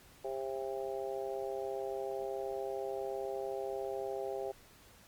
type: harmonic tone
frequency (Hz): 133.3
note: C3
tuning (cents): +33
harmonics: 3 / 4 / 5 / 6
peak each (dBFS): -39 / -41 / -43 / -45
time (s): 0.24-4.52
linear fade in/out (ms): 10
effects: pink hiss -60 dBFS RMS until 5.07 s + Opus 48 kbps